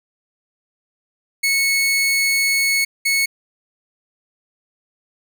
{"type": "tone bursts at uneven times", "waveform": "sawtooth", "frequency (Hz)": 2202, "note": "C#7", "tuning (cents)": -12, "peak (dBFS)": -12, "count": 2, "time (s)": [[1.43, 2.85], [3.05, 3.26]], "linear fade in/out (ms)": 10, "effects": []}